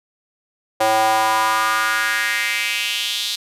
square tone with high-pass filter sweep, 110 Hz, A2, in tune, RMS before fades -19 dBFS, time 0.8-3.36 s, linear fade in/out 10 ms, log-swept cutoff 640 to 3900 Hz, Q 3.5, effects resampled to 32000 Hz

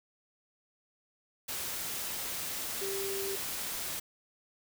sine tone in noise, 392 Hz, G4, in tune, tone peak -35 dBFS, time 2.81-3.36 s, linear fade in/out 10 ms, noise white, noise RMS -37 dBFS, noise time 1.48-4 s, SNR -1 dB, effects none

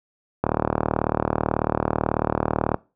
click train, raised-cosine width 1 ms, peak -5 dBFS, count 89, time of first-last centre 0.44-2.744 s, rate 38.2 Hz, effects noise-tail reverb RT60 0.3 s tail -22 dB re dry + high-pass 60 Hz 12 dB/octave

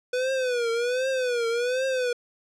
square tone with vibrato, 493.9 Hz, B4, in tune, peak -24 dBFS, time 0.13-2.13 s, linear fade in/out 5 ms, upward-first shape triangle, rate 1.3 Hz, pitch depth 140 cents each way, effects low-pass 7000 Hz 12 dB/octave

